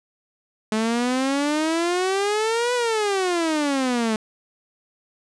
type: exponential two-way sweep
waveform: sawtooth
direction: up then down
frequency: 214.4 to 497.4 to 214.4 Hz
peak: -16 dBFS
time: 0.72-4.16 s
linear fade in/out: 2 ms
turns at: 2.74 s
effects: resampled to 22050 Hz + 9-bit